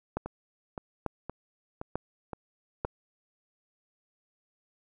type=two click trains; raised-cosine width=1 ms; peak=-16 / -22 dBFS; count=4 / 6; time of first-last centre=0.17-2.849 / 0.26-2.851 s; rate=1.12 / 1.93 Hz; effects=none